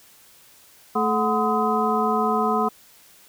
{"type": "tone cluster", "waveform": "sine", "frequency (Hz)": [220.2, 431.4, 736, 1022, 1262], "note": ["A3", "A4", "F#5", "C6", "D#6"], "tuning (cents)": [2, -34, -9, -41, 24], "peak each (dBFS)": -25, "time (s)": [0.95, 2.69], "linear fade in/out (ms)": 10, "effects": ["white hiss -52 dBFS RMS until 3.28 s"]}